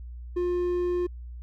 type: tone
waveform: triangle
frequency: 354.7 Hz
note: F4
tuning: 27 cents sharp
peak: -22 dBFS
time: 0.36-1.07 s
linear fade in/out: 10 ms
effects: added 60 Hz sine -37 dBFS peak until 1.42 s